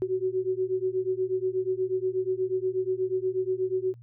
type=beating tone pair; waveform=sine; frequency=370 / 378.3 Hz; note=F#4 / F#4; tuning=0 / +38 cents; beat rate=8.3 Hz; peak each=-28 / -28 dBFS; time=0.02-3.94 s; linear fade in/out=0 ms; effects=added 119 Hz sine -46 dBFS peak until 4.02 s